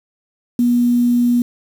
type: tone with quantisation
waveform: sine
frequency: 241.6 Hz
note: B3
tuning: 38 cents flat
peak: -11 dBFS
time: 0.59-1.42 s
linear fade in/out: 2 ms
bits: 6
effects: none

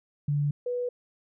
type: tone pair in turn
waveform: sine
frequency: 145.2 / 490.9 Hz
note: D3 / B4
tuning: -19 / -10 cents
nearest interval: octave + major sixth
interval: 2109 cents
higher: second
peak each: -23 / -27 dBFS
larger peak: first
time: 0.28-0.51 / 0.66-0.89 s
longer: neither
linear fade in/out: 5 ms
effects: none

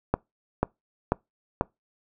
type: click train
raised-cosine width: 1 ms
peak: -7 dBFS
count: 4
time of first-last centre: 0.14-1.611 s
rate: 2.04 Hz
effects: noise-tail reverb RT60 0.2 s tail -25 dB re dry

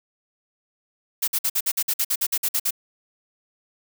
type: noise bursts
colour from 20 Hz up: blue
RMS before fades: -22 dBFS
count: 14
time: 1.22-2.708 s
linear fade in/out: 10 ms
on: 58 ms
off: 52 ms
effects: none

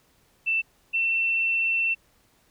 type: tone pair in turn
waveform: sine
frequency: 2667 / 2692 Hz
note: E7 / E7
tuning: +20 / +36 cents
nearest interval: unison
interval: 16 cents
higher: second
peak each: -21 dBFS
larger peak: neither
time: 0.46-0.62 / 0.93-1.95 s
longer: second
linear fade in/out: 20 ms
effects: pink hiss -63 dBFS RMS until 2.5 s

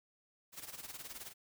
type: noise with tremolo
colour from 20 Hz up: white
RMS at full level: -45 dBFS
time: 0.52-1.34 s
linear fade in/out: 50 ms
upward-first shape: sine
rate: 19 Hz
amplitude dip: 75%
effects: none

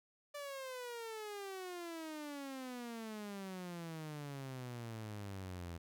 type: exponential sweep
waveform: sawtooth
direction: down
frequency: 587.3 to 83.3 Hz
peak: -40 dBFS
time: 0.34-5.78 s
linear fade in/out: 10 ms
effects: none

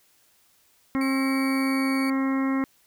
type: harmonic tone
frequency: 268.3 Hz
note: C4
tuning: 44 cents sharp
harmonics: 1 / 2 / 3 / 4 / 5 / 6 / 7 / 8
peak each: -22 / -36 / -40 / -34 / -38 / -47 / -38 / -39 dBFS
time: 0.95-2.64 s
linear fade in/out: 0 ms
type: tone with pitch glide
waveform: 35% pulse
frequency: 2287 to 2254 Hz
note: D7 to C#7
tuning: -47 to +28 cents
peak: -30 dBFS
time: 1.01-2.1 s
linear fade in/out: 2 ms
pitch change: -25 cents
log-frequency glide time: 1.13-1.92 s
effects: white hiss -62 dBFS RMS until 2.86 s

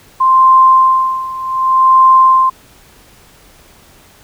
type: tone with tremolo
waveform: sine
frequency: 1046.5 Hz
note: C6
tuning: in tune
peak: -3 dBFS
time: 0.2-2.5 s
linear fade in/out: 10 ms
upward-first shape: sine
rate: 0.66 Hz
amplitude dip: 85%
effects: pink hiss -44 dBFS RMS until 4.23 s

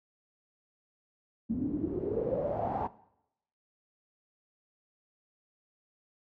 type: noise with low-pass filter sweep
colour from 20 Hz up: pink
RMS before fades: -32 dBFS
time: 1.49-2.88 s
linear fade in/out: 20 ms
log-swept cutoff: 230 to 900 Hz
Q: 7.9
effects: noise-tail reverb RT60 0.8 s tail -19 dB re dry + high-pass 80 Hz 12 dB/octave

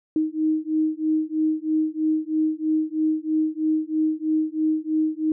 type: beating tone pair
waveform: sine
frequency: 311.1 / 314.2 Hz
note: D#4 / D#4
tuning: 0 / +17 cents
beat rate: 3.1 Hz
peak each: -23 dBFS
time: 0.16-5.32 s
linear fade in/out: 2 ms
effects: none

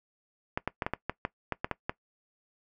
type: clicks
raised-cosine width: 0.5 ms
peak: -14 dBFS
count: 11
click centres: 0.575 / 0.676 / 0.822 / 0.865 / 0.936 / 1.096 / 1.251 / 1.523 / 1.645 / 1.713 / 1.895 s
effects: noise-tail reverb RT60 0.1 s tail -20 dB re dry

